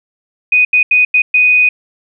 sine tone bursts at uneven times, 2489 Hz, D#7, in tune, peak -6 dBFS, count 5, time 0.52-0.65 / 0.73-0.83 / 0.91-1.05 / 1.14-1.22 / 1.34-1.69 s, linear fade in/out 5 ms, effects none

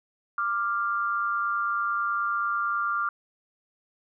sine tone pair together, 1182.8 / 1392 Hz, D6 / F6, +12 / -6 cents, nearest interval minor third, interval 282 cents, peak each -27 dBFS, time 0.38-3.09 s, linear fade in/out 2 ms, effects none

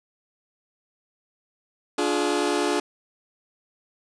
sawtooth chord, D diminished, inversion none, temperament just, 293.7 / 352.4 / 422.9 Hz, D4 / F4 / Ab4, 0 / +16 / +31 cents, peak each -22 dBFS, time 1.98-2.8 s, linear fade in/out 5 ms, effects resampled to 22050 Hz + 7-bit

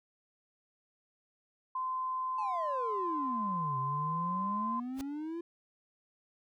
sine tone, 1032 Hz, C6, 24 cents flat, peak -32 dBFS, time 1.75-4.8 s, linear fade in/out 5 ms
triangle exponential two-way sweep, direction down then up, 893 to 130.81 to 345.1 Hz, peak -34 dBFS, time 2.38-5.41 s, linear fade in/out 5 ms, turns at 3.78 s
pink noise with exponential growth, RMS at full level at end -40 dBFS, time 4.93-5.01 s, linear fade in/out 1 ms, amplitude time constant 16 ms
effects none

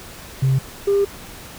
sine tone pair in turn, 133.1 / 400 Hz, C3 / G4, +30 / +35 cents, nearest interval octave + perfect fifth, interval 1905 cents, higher second, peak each -12 dBFS, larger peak neither, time 0.42-0.59 / 0.87-1.05 s, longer second, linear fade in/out 10 ms, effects tanh soft clip ceiling -11 dBFS + pink hiss -38 dBFS RMS until 1.58 s

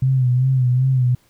sine tone with vibrato, 128.3 Hz, C3, 34 cents flat, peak -13 dBFS, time 0.02-1.15 s, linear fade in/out 5 ms, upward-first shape sine, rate 2.6 Hz, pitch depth 62 cents each way, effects pink hiss -58 dBFS RMS until 1.29 s

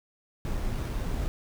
brown noise with sample-and-hold, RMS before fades -30 dBFS, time 0.45-1.28 s, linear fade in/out 0 ms, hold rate 7350 Hz, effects none

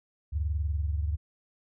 sine tone pair together, 73.42 / 94.16 Hz, D2 / F#2, 0 / +31 cents, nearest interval major third, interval 431 cents, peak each -27 / -34 dBFS, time 0.32-1.17 s, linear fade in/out 20 ms, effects none

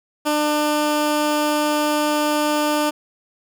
15% pulse tone, 299.2 Hz, D4, 32 cents sharp, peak -11 dBFS, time 0.25-2.91 s, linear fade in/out 20 ms, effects none

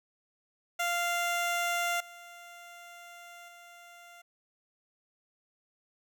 15% pulse tone with level steps, 695 Hz, F5, 9 cents flat, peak -22 / -41 / -44 dBFS, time 0.79-4.22 s, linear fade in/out 10 ms, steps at 2 / 3.48 s, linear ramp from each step 5 ms, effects none

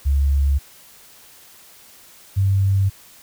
sine tone pair in turn, 69.6 / 97.55 Hz, C#2 / G2, +8 / -8 cents, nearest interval tritone, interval 584 cents, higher second, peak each -14 / -14 dBFS, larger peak neither, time 0.05-0.59 / 2.36-2.9 s, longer neither, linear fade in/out 20 ms, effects white hiss -47 dBFS RMS until 3.22 s

